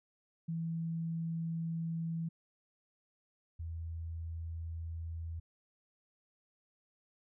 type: tone pair in turn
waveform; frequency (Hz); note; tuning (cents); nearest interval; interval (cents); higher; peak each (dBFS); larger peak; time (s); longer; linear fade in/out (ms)
sine; 164.81 / 82.41; E3 / E2; 0 / 0; octave; 1200; first; -34 / -38; first; 0.48-2.29 / 3.59-5.4; neither; 10
effects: none